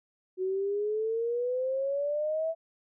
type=exponential sweep; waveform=sine; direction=up; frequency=368.2 to 659.3 Hz; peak=-27 dBFS; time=0.37-2.55 s; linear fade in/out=50 ms; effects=none